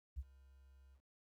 sine tone with ADSR envelope, 67 Hz, C2, 42 cents sharp, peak -37 dBFS, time 0.16-1.01 s, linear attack 27 ms, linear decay 43 ms, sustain -24 dB, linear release 67 ms, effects tanh soft clip ceiling -35 dBFS + 13-bit

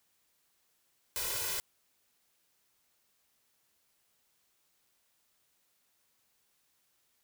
white noise with comb filter, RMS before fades -35 dBFS, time 1.16-1.6 s, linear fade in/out 0 ms, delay 2 ms, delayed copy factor +0.95, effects white hiss -74 dBFS RMS until 7.23 s

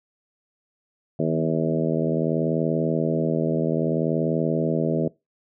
harmonic tone with a mistuned harmonic, 80.6 Hz, E2, 38 cents flat, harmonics 2 / 3 / 4 / 5 / 6 / 7 / 8, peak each -25 / -27 / -28 / -29 / -30 / -30 / -31 dBFS, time 1.19-5.08 s, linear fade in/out 5 ms, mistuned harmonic 2, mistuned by -30 cents, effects noise-tail reverb RT60 0.2 s tail -20 dB re dry

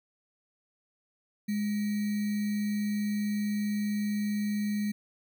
sine tone with sample-and-hold, 207.7 Hz, G#3, in tune, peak -27 dBFS, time 1.48-4.92 s, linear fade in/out 10 ms, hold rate 2100 Hz, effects none

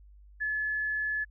sine tone, 1717 Hz, A6, 43 cents flat, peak -28 dBFS, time 0.4-1.25 s, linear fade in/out 20 ms, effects added 50 Hz sine -51 dBFS peak until 1.3 s

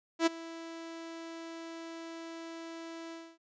sawtooth tone with ADSR envelope, 330 Hz, E4, 2 cents sharp, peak -18 dBFS, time 0.19-3.38 s, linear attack 74 ms, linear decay 17 ms, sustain -20 dB, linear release 260 ms, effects resampled to 16000 Hz

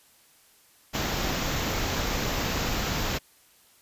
pink band-stop noise, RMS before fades -28 dBFS, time 0.93-3.19 s, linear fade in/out 20 ms, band 7300 to 13000 Hz, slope 96 dB/octave, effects white hiss -59 dBFS RMS until 3.81 s + resampled to 32000 Hz

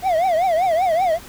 triangle tone with vibrato, 697 Hz, F5, 4 cents flat, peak -13 dBFS, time 0.02-1.19 s, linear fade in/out 50 ms, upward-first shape triangle, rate 5.2 Hz, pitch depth 210 cents each way, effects pink hiss -40 dBFS RMS until 1.28 s

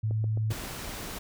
sine tone, 109.1 Hz, A2, 14 cents flat, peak -25 dBFS, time 0.03-0.53 s, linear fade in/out 10 ms
click train, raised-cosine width 2 ms, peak -26 dBFS, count 5, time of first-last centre 0.11-0.638 s, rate 7.58 Hz
pink noise, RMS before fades -38 dBFS, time 0.5-1.19 s, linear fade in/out 10 ms
effects none

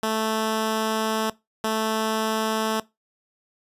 10% pulse tone pair in turn, 219.7 / 219.7 Hz, A3 / A3, -2 / -2 cents, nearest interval unison, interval 0 cents, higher neither, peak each -14 dBFS, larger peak neither, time 0.03-1.3 / 1.64-2.8 s, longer first, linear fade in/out 2 ms, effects noise-tail reverb RT60 0.2 s tail -20 dB re dry + resampled to 32000 Hz

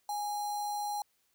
square tone with notch filter, 827 Hz, G#5, 8 cents flat, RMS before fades -35 dBFS, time 0.09-1.02 s, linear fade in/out 2 ms, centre 2500 Hz, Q 1.7, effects white hiss -74 dBFS RMS until 1.34 s

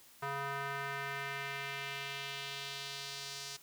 square tone with band-pass filter sweep, 139.3 Hz, C#3, 9 cents sharp, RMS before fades -41 dBFS, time 0.22-3.57 s, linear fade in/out 10 ms, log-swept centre 1200 to 5400 Hz, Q 1.6, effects white hiss -60 dBFS RMS until 3.62 s

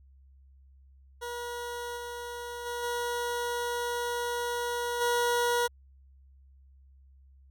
20% pulse tone with level steps, 480.3 Hz, B4, 48 cents flat, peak -30 / -32 / -28 / -25 / -20 dBFS, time 1.21-5.68 s, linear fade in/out 20 ms, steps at 1.96 / 2.65 / 2.82 / 5 s, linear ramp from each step 20 ms, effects added 67 Hz sine -54 dBFS peak until 7.5 s

